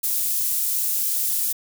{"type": "high-pass noise", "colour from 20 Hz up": "pink", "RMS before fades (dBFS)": -23, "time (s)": [0.03, 1.53], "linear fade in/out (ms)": 10, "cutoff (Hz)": 12000, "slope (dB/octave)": 12, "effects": []}